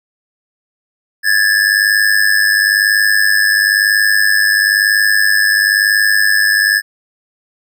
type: ring-modulated tone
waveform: square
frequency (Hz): 1706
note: G#6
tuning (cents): +46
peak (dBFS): -7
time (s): 1.23-6.82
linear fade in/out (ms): 50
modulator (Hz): 50.5
effects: none